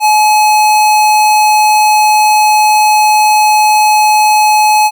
square tone, 851 Hz, G#5, 42 cents sharp, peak -6 dBFS, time 0-4.91 s, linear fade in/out 50 ms, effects none

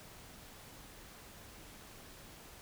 silence, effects pink hiss -54 dBFS RMS until 2.61 s

